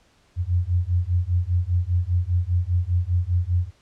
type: beating tone pair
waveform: sine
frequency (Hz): 86.2 / 91.2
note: F2 / F#2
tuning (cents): -22 / -24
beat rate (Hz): 5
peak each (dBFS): -22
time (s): 0.36-3.71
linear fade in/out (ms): 50
effects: pink hiss -60 dBFS RMS until 3.81 s + low-pass 7000 Hz 12 dB/octave